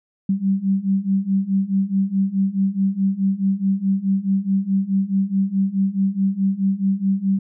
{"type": "beating tone pair", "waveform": "sine", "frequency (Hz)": [191.7, 196.4], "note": ["G3", "G3"], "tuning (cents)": [-38, 4], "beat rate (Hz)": 4.7, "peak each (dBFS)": [-21, -19], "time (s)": [0.29, 7.39], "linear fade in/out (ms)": 5, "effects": []}